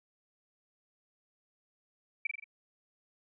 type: tone with echo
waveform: sine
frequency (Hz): 2320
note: D7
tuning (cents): -22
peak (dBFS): -28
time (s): 2.25-2.27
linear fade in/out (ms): 5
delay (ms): 43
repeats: 4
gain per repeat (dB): -4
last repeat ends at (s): 2.442
effects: none